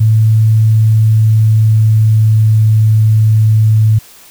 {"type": "tone with pitch glide", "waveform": "sine", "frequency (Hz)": [110, 109.05], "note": ["A2", "A2"], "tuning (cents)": [0, -15], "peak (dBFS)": -5, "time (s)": [0, 3.99], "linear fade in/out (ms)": 10, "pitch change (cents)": -15, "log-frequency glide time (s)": [0.54, 2.68], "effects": ["white hiss -39 dBFS RMS until 4.3 s"]}